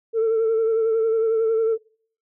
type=tone with vibrato; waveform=sine; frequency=448 Hz; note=A4; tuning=31 cents sharp; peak=-15 dBFS; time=0.13-1.78 s; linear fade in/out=50 ms; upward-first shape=sine; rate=11 Hz; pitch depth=34 cents each way; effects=noise-tail reverb RT60 0.5 s tail -25 dB re dry + tanh soft clip ceiling -15 dBFS